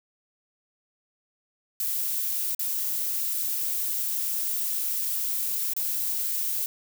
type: noise with dropouts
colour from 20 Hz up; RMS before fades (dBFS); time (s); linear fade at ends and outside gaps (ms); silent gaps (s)
violet; -28; 1.8-6.66; 1; 2.548-2.593 / 5.735-5.765
effects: none